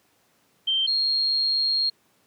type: tone pair in turn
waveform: sine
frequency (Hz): 3136 / 4248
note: G7 / C8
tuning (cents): 0 / +25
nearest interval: perfect fourth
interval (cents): 525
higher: second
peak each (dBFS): -20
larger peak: neither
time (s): 0.67-0.87 / 0.87-1.9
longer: second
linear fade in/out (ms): 10
effects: pink hiss -64 dBFS RMS until 2.26 s + high-pass 150 Hz 12 dB/octave